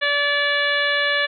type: harmonic tone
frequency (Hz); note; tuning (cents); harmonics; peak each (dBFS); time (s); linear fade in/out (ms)
577; D5; -31; 1 / 2 / 3 / 4 / 5 / 6 / 7; -25 / -29 / -20 / -27 / -28 / -27 / -31; 0.01-1.27; 20
effects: none